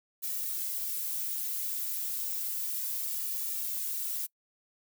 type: noise with flanger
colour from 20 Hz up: violet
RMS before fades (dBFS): -34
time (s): 0.22-4.27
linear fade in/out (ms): 20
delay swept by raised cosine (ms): 1.9 to 3.2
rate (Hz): 0.32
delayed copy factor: -0.65
effects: noise-tail reverb RT60 0.1 s tail -24 dB re dry

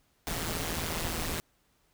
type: noise with amplitude modulation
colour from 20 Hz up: pink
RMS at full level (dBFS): -30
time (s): 0.27-1.4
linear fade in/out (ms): 0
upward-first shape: sine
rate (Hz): 164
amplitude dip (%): 75
effects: pink hiss -70 dBFS RMS until 1.93 s

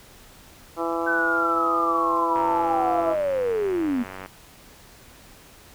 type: harmonic tone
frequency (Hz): 167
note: E3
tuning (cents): +23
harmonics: 2 / 3 / 4 / 5 / 6 / 7 / 8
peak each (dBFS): -28 / -30 / -31 / -32 / -33 / -33 / -34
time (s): 0.76-3.16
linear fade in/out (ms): 50
type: linear sweep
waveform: sine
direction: down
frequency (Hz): 1536 to 229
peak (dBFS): -21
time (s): 1.06-4.04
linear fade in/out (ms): 20
type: click train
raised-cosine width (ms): 0.5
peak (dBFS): -21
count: 180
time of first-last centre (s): 2.36-4.26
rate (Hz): 94.2
effects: pink hiss -49 dBFS RMS until 5.74 s

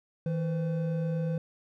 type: tone pair together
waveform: triangle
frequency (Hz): 160.6 / 509.9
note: E3 / C5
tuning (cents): -45 / -45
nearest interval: octave + minor sixth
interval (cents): 2000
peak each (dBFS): -26 / -34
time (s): 0.26-1.38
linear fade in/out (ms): 2
effects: none

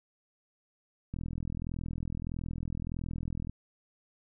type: click train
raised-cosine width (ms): 5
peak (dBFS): -24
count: 99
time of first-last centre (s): 1.14-3.496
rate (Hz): 41.6
effects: none

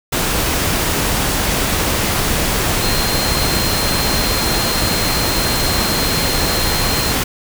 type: tone in noise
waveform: sine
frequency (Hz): 4182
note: C8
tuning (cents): -2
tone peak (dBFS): -22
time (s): 2.82-7.13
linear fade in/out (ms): 10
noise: pink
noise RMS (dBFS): -17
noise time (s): 0.12-7.24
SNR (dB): -8
effects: none

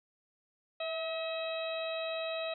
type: harmonic tone with a mistuned harmonic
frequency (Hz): 641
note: E5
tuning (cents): -49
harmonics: 1 / 2 / 3 / 4 / 5 / 6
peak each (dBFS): -35 / -45 / -50 / -42 / -50 / -43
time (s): 0.8-2.54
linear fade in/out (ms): 5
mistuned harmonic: 1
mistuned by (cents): +27
effects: none

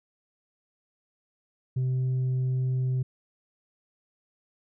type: tone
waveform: sine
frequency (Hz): 128.7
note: C3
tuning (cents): -28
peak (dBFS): -21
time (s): 1.76-3.03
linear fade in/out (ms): 10
effects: tanh soft clip ceiling -23 dBFS

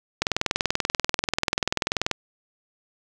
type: click train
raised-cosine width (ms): 0.2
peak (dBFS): -4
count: 40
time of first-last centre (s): 0.22-2.113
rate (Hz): 20.6
effects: none

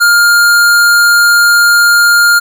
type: tone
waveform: square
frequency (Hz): 1408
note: F6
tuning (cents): +14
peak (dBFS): -5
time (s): 0-2.4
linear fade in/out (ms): 20
effects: none

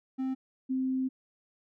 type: tone pair in turn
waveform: triangle / sine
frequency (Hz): 262.5 / 260.8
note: C4 / C4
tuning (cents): +6 / -5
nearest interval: unison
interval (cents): 11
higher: first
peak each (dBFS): -27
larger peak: neither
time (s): 0.18-0.35 / 0.69-1.09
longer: second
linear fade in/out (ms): 20
effects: none

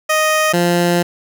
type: tone pair in turn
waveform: 15% pulse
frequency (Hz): 622 / 174.12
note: D#5 / F3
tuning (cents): -1 / -5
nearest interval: octave + minor seventh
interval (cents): 2204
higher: first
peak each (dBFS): -6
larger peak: neither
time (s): 0.09-0.53 / 0.53-1.03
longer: second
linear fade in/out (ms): 10
effects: none

